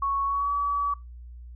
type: tone with pitch glide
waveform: sine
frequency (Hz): 1108.7 to 1142.5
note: C#6 to D6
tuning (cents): 0 to -48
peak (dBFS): -23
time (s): 0.02-0.94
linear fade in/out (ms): 5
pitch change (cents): +52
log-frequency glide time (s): 0.25-0.52
effects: noise-tail reverb RT60 0.2 s tail -22 dB re dry + added 60 Hz sine -40 dBFS peak until 1.55 s